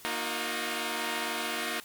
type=chord; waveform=5% pulse; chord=D# minor; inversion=second; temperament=equal with one note detuned; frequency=233.1 / 311.1 / 360.7 Hz; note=A#3 / D#4 / F#4; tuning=0 / 0 / -44 cents; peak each=-24 dBFS; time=0.05-1.8 s; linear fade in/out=0 ms; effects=white hiss -51 dBFS RMS until 1.84 s